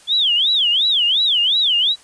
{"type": "tone with vibrato", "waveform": "sine", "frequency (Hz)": 3322, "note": "G#7", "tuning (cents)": 0, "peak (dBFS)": -13, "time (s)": [0.07, 1.96], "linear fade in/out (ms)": 50, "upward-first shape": "sine", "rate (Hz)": 2.8, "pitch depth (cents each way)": 290, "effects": ["white hiss -47 dBFS RMS until 2.03 s", "resampled to 22050 Hz"]}